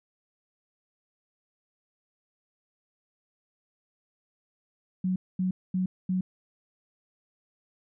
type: tone bursts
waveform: sine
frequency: 185 Hz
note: F#3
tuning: in tune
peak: -24 dBFS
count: 4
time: 5.04-6.21 s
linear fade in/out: 5 ms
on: 120 ms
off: 230 ms
effects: none